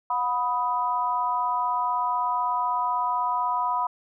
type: tone with amplitude modulation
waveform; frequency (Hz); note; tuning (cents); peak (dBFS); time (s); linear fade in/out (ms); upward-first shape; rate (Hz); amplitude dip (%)
sine; 987.8; B5; 0; -18; 0.1-3.87; 5; sine; 264; 95
effects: none